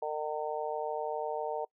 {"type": "harmonic tone", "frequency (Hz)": 152.3, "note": "D#3", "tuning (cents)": -37, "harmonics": [3, 4, 5, 6], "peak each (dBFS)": [-36, -37, -38, -39], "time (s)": [0.02, 1.65], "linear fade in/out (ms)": 5, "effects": ["noise-tail reverb RT60 0.1 s tail -24 dB re dry"]}